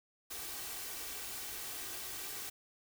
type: noise with comb filter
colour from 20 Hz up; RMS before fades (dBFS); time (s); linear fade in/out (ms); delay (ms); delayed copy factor
white; -43; 0.3-2.5; 10; 2.6; +0.5
effects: none